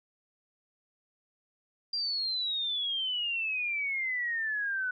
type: exponential sweep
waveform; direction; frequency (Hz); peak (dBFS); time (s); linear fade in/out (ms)
sine; down; 4788 to 1480; -29; 1.93-4.91; 5
effects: none